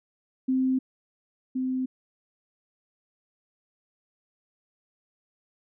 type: tone pair in turn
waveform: sine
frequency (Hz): 260.3 / 258.2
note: C4 / C4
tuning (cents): -9 / -23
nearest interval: unison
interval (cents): 14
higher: first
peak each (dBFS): -21 / -25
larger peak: first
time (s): 0.48-0.79 / 1.55-1.86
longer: neither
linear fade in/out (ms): 10
effects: none